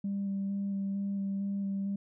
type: tone with vibrato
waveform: sine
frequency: 197.6 Hz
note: G3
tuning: 14 cents sharp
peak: -29 dBFS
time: 0.04-1.96 s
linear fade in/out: 5 ms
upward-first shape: square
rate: 2.2 Hz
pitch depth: 11 cents each way
effects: tanh soft clip ceiling -27 dBFS